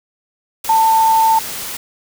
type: tone in noise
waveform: sine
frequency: 893 Hz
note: A5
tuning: 25 cents sharp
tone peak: -9 dBFS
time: 0.69-1.39 s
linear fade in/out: 5 ms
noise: white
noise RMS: -26 dBFS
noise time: 0.64-1.77 s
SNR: +14 dB
effects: none